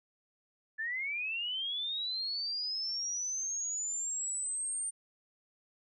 sine linear sweep, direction up, 1725 to 8870 Hz, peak -33 dBFS, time 0.78-4.91 s, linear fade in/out 20 ms, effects none

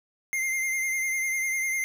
square tone with vibrato, 2100 Hz, C7, 6 cents sharp, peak -26 dBFS, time 0.33-1.84 s, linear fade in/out 0 ms, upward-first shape triangle, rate 10 Hz, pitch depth 37 cents each way, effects 11-bit

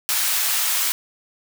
white high-pass noise, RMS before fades -21 dBFS, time 0.09-0.92 s, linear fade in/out 0 ms, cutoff 1000 Hz, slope 12 dB/octave, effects none

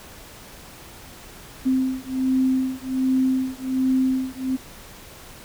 sine beating tone pair, 260 / 261.3 Hz, C4 / C4, -11 / -2 cents, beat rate 1.3 Hz, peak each -22 dBFS, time 1.65-4.57 s, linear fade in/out 20 ms, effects pink hiss -43 dBFS RMS until 5.44 s

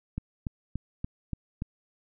click train, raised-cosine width 5 ms, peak -19 dBFS, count 6, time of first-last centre 0.18-1.621 s, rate 3.47 Hz, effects none

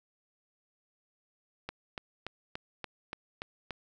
click train, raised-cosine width 0.3 ms, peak -21 dBFS, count 8, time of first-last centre 1.69-3.707 s, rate 3.47 Hz, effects none

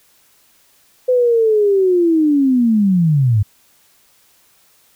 sine linear sweep, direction down, 510 to 98 Hz, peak -10 dBFS, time 1.08-3.43 s, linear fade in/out 10 ms, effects white hiss -54 dBFS RMS until 4.95 s

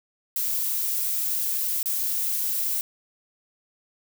violet noise with dropouts, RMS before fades -26 dBFS, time 0.36-2.81 s, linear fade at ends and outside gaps 1 ms, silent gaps 1.829-1.858 s, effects none

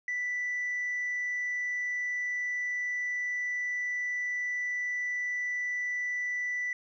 sine tone, 1975.5 Hz, B6, in tune, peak -28 dBFS, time 0.08-6.73 s, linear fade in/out 2 ms, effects tanh soft clip ceiling -27 dBFS

